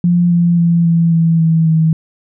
sine tone with pitch steps, 174.61 / 172.11 / 169.64 / 167.21 / 164.81 / 162.45 / 160.12 Hz, F3 / F3 / E3 / E3 / E3 / E3 / D#3, 0 / -25 / +50 / +25 / 0 / -25 / +50 cents, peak -8 dBFS, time 0.04-1.93 s, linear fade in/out 2 ms, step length 270 ms, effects none

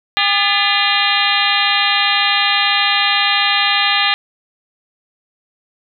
harmonic tone with a mistuned harmonic, 403.8 Hz, G#4, 49 cents flat, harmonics 2 / 3 / 4 / 5 / 6 / 7 / 8 / 9 / 10, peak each -21 / -21 / -21 / -21 / -21 / -21 / -21 / -21 / -21 dBFS, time 0.17-4.14 s, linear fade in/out 0 ms, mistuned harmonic 4, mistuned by +110 cents, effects none

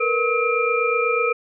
sine tone cluster, 458.5 / 486.6 / 1284 / 2383 Hz, A#4 / B4 / E6 / D7, -29 / -26 / -46 / +25 cents, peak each -23 dBFS, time 0-1.33 s, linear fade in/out 10 ms, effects none

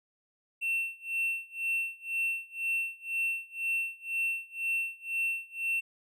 triangle tone with tremolo, 2700 Hz, E7, 41 cents sharp, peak -25 dBFS, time 0.61-5.81 s, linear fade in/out 20 ms, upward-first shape sine, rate 2 Hz, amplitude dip 95%, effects none

